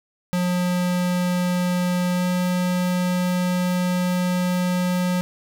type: tone with pitch glide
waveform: square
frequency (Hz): 179.1 to 180.24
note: F3 to F#3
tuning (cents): +44 to -45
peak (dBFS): -20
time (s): 0.33-5.21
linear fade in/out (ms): 0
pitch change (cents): +11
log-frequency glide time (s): 2.14-2.23
effects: none